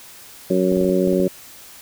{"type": "harmonic tone", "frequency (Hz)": 92.5, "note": "F#2", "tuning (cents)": 0, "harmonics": [2, 3, 4, 5, 6], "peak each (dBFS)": [-20, -23, -19, -26, -22], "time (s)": [0.5, 1.28], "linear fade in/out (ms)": 5}
{"type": "clicks", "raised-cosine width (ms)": 2, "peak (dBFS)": -17, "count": 8, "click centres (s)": [0.721, 0.77, 0.812, 0.845, 0.893, 1.075, 1.131, 1.2]}
{"effects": ["white hiss -42 dBFS RMS until 1.81 s"]}